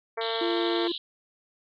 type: harmonic tone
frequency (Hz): 226.8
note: A#3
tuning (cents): -47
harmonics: 2 / 3 / 4 / 5 / 6 / 7 / 8 / 9 / 10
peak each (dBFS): -31 / -35 / -37 / -39 / -41 / -42 / -43 / -44 / -45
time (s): 0.17-0.88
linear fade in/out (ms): 10
type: band-pass noise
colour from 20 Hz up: white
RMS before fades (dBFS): -35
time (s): 0.21-0.98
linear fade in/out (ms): 2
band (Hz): 3000 to 4100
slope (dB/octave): 96
type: tone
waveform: triangle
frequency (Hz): 342.5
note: F4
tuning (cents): -34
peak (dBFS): -24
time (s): 0.41-0.92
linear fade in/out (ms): 5
effects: none